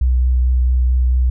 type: tone with vibrato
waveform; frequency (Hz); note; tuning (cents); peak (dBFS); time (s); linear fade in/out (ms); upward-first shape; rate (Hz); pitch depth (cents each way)
sine; 62.6; B1; +24; -11; 0.01-1.3; 5; triangle; 4.5; 18
effects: none